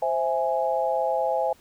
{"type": "chord", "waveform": "sine", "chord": "C augmented", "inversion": "none", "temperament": "equal", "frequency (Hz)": [523.3, 659.3, 830.6], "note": ["C5", "E5", "G#5"], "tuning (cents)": [0, 0, 0], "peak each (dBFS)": -26, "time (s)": [0.02, 1.53], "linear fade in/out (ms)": 5, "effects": ["pink hiss -57 dBFS RMS until 1.6 s"]}